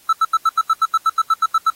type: tone bursts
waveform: triangle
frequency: 1318.5 Hz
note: E6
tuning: in tune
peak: -9 dBFS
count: 14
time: 0.09-1.702 s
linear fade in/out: 5 ms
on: 39 ms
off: 82 ms
effects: white hiss -50 dBFS RMS until 1.75 s + AAC 48 kbps